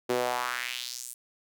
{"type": "tone with high-pass filter sweep", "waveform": "sawtooth", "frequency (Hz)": 123.47, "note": "B2", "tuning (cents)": 0, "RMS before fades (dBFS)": -32, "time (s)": [0.09, 1.14], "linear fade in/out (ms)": 10, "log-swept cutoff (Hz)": [360, 9800], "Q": 2.5, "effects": []}